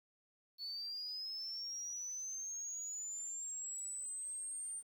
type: linear sweep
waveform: sine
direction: up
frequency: 4405 to 8900 Hz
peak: -40 dBFS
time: 0.58-4.83 s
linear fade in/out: 50 ms
effects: tanh soft clip ceiling -37 dBFS + 11-bit